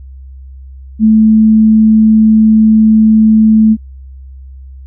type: tone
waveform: sine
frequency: 218.5 Hz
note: A3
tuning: 12 cents flat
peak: -3 dBFS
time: 0.99-3.77 s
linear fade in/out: 50 ms
effects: added 66 Hz sine -28 dBFS peak until 4.86 s